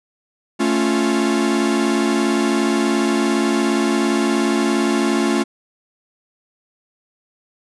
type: chord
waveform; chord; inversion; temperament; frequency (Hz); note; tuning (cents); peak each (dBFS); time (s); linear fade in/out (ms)
45% pulse; A augmented; none; equal; 220 / 277.2 / 349.2; A3 / C#4 / E#4; 0 / 0 / 0; -20; 0.59-5.44; 20
effects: resampled to 24000 Hz